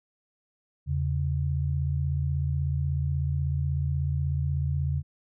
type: tone pair together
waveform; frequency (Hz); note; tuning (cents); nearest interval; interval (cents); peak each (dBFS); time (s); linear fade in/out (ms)
sine; 82.4 / 138.74; E2 / C#3; 0 / +2; major sixth; 902; -27; 0.86-5.03; 50
effects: none

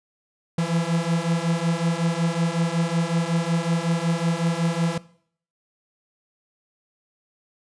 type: beating tone pair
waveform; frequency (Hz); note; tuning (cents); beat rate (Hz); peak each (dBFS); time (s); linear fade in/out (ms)
45% pulse; 164.81 / 170.21; E3 / F3; 0 / -44; 5.4; -24 / -24; 0.58-4.98; 5
effects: noise-tail reverb RT60 0.6 s tail -20 dB re dry + resampled to 22050 Hz

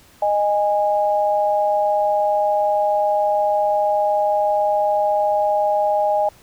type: tone pair together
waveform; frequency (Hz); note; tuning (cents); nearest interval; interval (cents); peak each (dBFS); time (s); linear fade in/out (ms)
sine; 617 / 823.6; D#5 / G#5; -15 / -15; perfect fourth; 500; -18; 0.22-6.29; 5
effects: pink hiss -50 dBFS RMS until 6.42 s

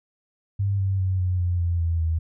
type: tone with pitch steps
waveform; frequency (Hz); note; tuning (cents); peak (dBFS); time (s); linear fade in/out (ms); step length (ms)
sine; 99.3 / 96.47 / 93.73 / 91.06 / 88.47 / 85.95 / 83.5 / 81.12; G2 / G2 / F#2 / F#2 / F2 / F2 / E2 / E2; +23 / -27 / +23 / -27 / +23 / -27 / +23 / -27; -20; 0.59-2.19; 10; 200
effects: none

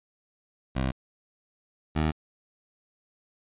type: tone pair in turn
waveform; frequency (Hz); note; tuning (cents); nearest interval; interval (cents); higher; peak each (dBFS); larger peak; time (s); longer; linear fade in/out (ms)
15% pulse; 65.41 / 77.79; C2 / D#2; 0 / 0; minor third; 300; second; -19 / -17; second; 0.75-0.92 / 1.95-2.12; neither; 20
effects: resampled to 8000 Hz

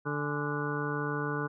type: harmonic tone with a mistuned harmonic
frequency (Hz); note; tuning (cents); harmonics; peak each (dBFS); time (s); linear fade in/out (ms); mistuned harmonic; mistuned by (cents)
146.83; D3; 0; 1 / 2 / 3 / 4 / 6 / 7 / 8 / 9 / 10; -35 / -37 / -36 / -47 / -43 / -41 / -40 / -47 / -37; 0.05-1.48; 20; 6; -72
effects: none

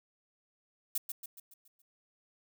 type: noise with echo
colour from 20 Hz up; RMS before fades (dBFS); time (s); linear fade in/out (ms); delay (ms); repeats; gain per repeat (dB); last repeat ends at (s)
violet; -32; 0.95-0.98; 5; 140; 6; -6; 1.82
effects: none

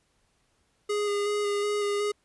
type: tone with vibrato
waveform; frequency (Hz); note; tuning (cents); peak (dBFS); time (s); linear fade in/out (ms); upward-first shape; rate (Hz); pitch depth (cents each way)
square; 411.4; G#4; -16; -26; 0.89-2.12; 10; square; 2.7; 14
effects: pink hiss -70 dBFS RMS until 2.24 s + resampled to 24000 Hz

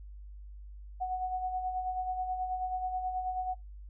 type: tone with tremolo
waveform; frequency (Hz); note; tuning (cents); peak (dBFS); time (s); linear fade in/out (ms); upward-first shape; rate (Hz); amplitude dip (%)
sine; 740; F#5; 0; -29; 1-3.55; 20; sine; 9.3; 50
effects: noise-tail reverb RT60 0.2 s tail -25 dB re dry + added 50 Hz sine -44 dBFS peak until 3.89 s

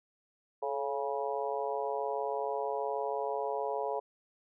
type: harmonic tone with a mistuned harmonic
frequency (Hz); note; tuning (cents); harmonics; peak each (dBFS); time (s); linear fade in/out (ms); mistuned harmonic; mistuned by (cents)
138.8; C#3; +3; 3 / 4 / 5 / 6 / 7; -36 / -37 / -38 / -39 / -39; 0.62-4; 10; 3; +51
effects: none

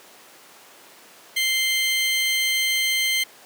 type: tone pair together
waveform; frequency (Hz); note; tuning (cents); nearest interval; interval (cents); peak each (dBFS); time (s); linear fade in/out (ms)
35% pulse; 2093 / 3136; C7 / G7; 0 / 0; perfect fifth; 700; -20 / -22; 1.36-3.24; 10
effects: pink hiss -47 dBFS RMS until 3.45 s + high-pass 400 Hz 12 dB/octave

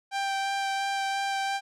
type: tone with vibrato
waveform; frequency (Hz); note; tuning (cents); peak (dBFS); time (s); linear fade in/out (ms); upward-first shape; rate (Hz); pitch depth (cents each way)
sawtooth; 786; G5; +4; -23; 0.11-1.61; 50; sine; 2.9; 10
effects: low-pass 7000 Hz 12 dB/octave

